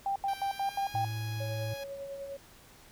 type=tone bursts; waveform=sine; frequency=790 Hz; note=G5; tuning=13 cents sharp; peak=-28 dBFS; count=6; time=0.06-1.048 s; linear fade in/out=2 ms; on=98 ms; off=80 ms
type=tone with pitch glide; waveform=10% pulse; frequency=784 to 830.6 Hz; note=G5 to G#5; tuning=0 to 0 cents; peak=-34 dBFS; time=0.28-1.84 s; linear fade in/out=5 ms; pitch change=+100 cents; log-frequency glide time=0.52-1.03 s
type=tone; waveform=triangle; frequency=110 Hz; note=A2; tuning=in tune; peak=-31 dBFS; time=0.94-1.74 s; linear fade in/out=5 ms
type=tone with tremolo; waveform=sine; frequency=554.4 Hz; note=C#5; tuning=in tune; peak=-36 dBFS; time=1.4-2.37 s; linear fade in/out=5 ms; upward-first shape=triangle; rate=10 Hz; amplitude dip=45%
effects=pink hiss -56 dBFS RMS until 2.91 s